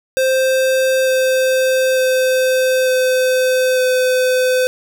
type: tone with pitch steps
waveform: square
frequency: 523.3 / 519.7 / 516.1 / 512.5 / 509 Hz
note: C5 / C5 / C5 / C5 / C5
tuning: 0 / -12 / -24 / -36 / -48 cents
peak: -13 dBFS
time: 0.17-4.67 s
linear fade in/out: 0 ms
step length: 900 ms
effects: none